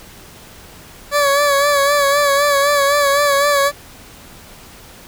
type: tone with vibrato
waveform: 20% pulse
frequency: 569 Hz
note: C#5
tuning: 45 cents sharp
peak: -7 dBFS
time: 1.11-3.72 s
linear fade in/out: 50 ms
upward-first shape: sine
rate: 3.9 Hz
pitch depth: 45 cents each way
effects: pink hiss -40 dBFS RMS until 5.07 s